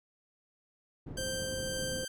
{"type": "low-pass noise", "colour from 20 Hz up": "white", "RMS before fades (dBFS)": -42, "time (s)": [1.06, 2.05], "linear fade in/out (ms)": 10, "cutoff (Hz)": 220, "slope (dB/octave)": 12}
{"type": "tone with tremolo", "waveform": "10% pulse", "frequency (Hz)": 1568, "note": "G6", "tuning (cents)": 0, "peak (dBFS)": -27, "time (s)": [1.17, 2.08], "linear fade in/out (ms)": 5, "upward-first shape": "sine", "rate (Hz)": 1.9, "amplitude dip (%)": 25}
{"type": "tone with pitch glide", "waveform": "sine", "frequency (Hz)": [523.3, 519.4], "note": ["C5", "C5"], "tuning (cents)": [0, -13], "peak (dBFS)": -37, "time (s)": [1.18, 2.05], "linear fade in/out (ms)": 2, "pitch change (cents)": -13, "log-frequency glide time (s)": [1.56, 1.88]}
{"effects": []}